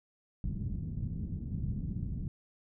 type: low-pass noise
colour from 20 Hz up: white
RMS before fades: -36 dBFS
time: 0.44-2.28 s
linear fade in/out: 2 ms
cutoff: 180 Hz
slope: 24 dB/octave
effects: none